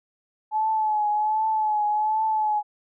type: tone with vibrato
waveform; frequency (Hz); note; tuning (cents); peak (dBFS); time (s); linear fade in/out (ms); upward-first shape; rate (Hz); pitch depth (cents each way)
sine; 857; A5; -46; -20; 0.51-2.63; 50; triangle; 1.3; 47
effects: none